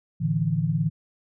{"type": "chord", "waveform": "sine", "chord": "A suspended fourth", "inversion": "none", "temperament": "equal with one note detuned", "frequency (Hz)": [110.77, 146.83, 164.81], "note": ["A2", "D3", "E3"], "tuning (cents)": [12, 0, 0], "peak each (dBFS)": [-29, -25, -24], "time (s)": [0.2, 0.9], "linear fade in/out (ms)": 20, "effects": []}